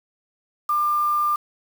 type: tone with quantisation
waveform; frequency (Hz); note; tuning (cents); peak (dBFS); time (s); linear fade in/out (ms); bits
sine; 1195; D6; +30; -18; 0.69-1.36; 5; 6
effects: none